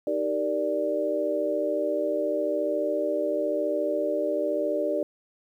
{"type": "chord", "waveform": "sine", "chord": "Eb major seventh", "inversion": "none", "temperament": "equal", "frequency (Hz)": [311.1, 392, 466.2, 587.3], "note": ["Eb4", "G4", "Bb4", "D5"], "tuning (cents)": [0, 0, 0, 0], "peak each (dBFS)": [-31, -31, -32, -26], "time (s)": [0.07, 5.03], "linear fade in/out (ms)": 2, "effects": ["10-bit"]}